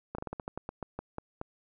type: slowing click train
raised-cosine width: 1 ms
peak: -22 dBFS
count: 13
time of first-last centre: 0.15-1.414 s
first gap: 34 ms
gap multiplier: 1.19
effects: none